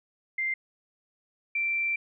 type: tone pair in turn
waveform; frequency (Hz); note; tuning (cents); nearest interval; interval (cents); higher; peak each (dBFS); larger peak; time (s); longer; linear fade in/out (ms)
sine; 2093 / 2349; C7 / D7; 0 / 0; major second; 200; second; -26 / -25; second; 0.38-0.54 / 1.55-1.96; second; 5
effects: none